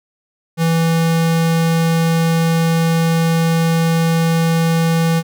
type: tone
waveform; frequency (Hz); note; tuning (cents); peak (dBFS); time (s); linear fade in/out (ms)
square; 164.81; E3; 0; -13; 0.57-5.23; 50
effects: none